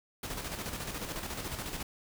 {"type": "noise with tremolo", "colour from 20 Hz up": "pink", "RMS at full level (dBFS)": -37, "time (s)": [0.23, 1.83], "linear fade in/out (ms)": 5, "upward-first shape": "square", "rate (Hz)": 14, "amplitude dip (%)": 45, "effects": []}